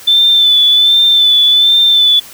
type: tone with vibrato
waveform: sine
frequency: 3520 Hz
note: A7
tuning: in tune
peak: -5 dBFS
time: 0.07-2.2 s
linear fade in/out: 10 ms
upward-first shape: sine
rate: 1.3 Hz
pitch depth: 34 cents each way
effects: white hiss -34 dBFS RMS until 2.33 s